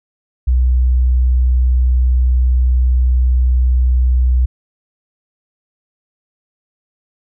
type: tone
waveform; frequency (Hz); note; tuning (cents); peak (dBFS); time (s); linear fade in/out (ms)
sine; 62.5; B1; +21; -9; 0.47-4.46; 10
effects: none